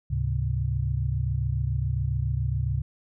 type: tone cluster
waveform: sine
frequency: 72.1 / 106.4 / 133.6 Hz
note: D2 / G#2 / C3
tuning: -31 / +42 / +36 cents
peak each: -28 dBFS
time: 0.1-2.82 s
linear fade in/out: 10 ms
effects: none